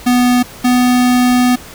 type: tone pair in turn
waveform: square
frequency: 246.9 / 248.3 Hz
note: B3 / B3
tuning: 0 / +9 cents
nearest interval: unison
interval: 9 cents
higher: second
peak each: -9 dBFS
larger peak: neither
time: 0.06-0.43 / 0.64-1.56 s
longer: second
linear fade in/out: 10 ms
effects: pink hiss -34 dBFS RMS until 1.74 s